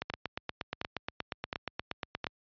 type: two click trains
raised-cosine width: 0.3 ms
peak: -17 / -17 dBFS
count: 20 / 4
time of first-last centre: 0.02-2.269 / 0.1-2.243 s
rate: 8.45 / 1.4 Hz
effects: high-pass 60 Hz 12 dB/octave + resampled to 11025 Hz